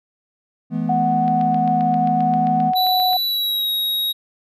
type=chord; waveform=triangle; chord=E suspended fourth; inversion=none; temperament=equal with one note detuned; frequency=164.81 / 214.4 / 246.9 Hz; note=E3 / A3 / B3; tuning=0 / -45 / 0 cents; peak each=-22 dBFS; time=0.7-2.73 s; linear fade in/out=50 ms
type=tone with vibrato; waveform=sine; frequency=738 Hz; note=F#5; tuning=5 cents flat; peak=-16 dBFS; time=0.89-3.17 s; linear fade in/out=5 ms; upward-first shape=triangle; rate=0.72 Hz; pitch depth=11 cents each way
type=click train; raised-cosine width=0.3 ms; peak=-21 dBFS; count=15; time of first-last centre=1.28-3.132 s; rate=7.56 Hz
type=tone with pitch glide; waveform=square; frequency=3951 to 3794 Hz; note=B7 to A#7; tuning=0 to +30 cents; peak=-19 dBFS; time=2.75-4.13 s; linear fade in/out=20 ms; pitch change=-70 cents; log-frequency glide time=3.26-3.7 s
effects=none